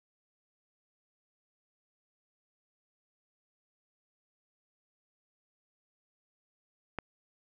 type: click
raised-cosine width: 0.5 ms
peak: -19 dBFS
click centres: 6.987 s
effects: none